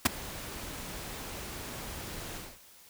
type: noise with ADSR envelope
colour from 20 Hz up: pink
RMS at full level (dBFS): -19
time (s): 0.05-2.59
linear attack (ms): 10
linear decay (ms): 13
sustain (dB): -22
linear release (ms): 220
effects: white hiss -56 dBFS RMS until 2.89 s